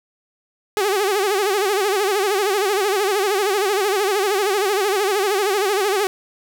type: tone with vibrato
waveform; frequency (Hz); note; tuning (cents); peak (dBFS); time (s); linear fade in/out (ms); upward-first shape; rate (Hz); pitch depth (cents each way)
sawtooth; 399.9; G4; +35; -13; 0.77-6.07; 0; sine; 13; 120
effects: 8-bit